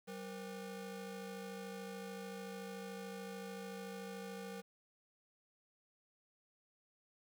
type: ring-modulated tone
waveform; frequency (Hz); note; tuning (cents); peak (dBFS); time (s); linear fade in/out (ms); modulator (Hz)
35% pulse; 329.6; E4; 0; -40; 0.07-4.62; 20; 138
effects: 11-bit